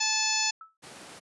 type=harmonic tone; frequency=870 Hz; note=A5; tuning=20 cents flat; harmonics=1 / 2 / 3 / 4 / 5 / 6 / 7 / 8; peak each=-34 / -37 / -31 / -37 / -32 / -31 / -34 / -31 dBFS; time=0-0.51 s; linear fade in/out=10 ms
type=tone with exponential decay; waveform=sine; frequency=1309 Hz; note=E6; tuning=13 cents flat; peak=-39 dBFS; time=0.61-0.77 s; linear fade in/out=2 ms; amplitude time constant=33 ms
type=noise; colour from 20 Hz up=pink; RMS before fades=-45 dBFS; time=0.82-1.2 s; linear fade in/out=20 ms
effects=high-pass 200 Hz 12 dB/octave + resampled to 24000 Hz